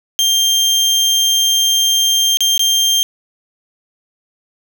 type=tone with dropouts; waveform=30% pulse; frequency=3180 Hz; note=G7; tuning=24 cents sharp; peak=-8 dBFS; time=0.19-3.03 s; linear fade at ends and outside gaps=0 ms; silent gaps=2.371-2.406 / 2.578-2.594 s; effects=none